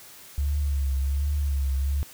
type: tone with vibrato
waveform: sine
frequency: 70 Hz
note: C#2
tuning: 18 cents sharp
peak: -22 dBFS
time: 0.38-2.03 s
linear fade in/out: 0 ms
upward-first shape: triangle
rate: 1.3 Hz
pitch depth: 80 cents each way
effects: white hiss -47 dBFS RMS until 2.13 s